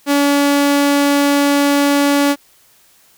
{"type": "tone", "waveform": "sawtooth", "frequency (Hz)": 284.6, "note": "C#4", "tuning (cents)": 46, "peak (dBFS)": -7, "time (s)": [0.06, 2.36], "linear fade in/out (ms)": 50, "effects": ["white hiss -51 dBFS RMS until 3.17 s"]}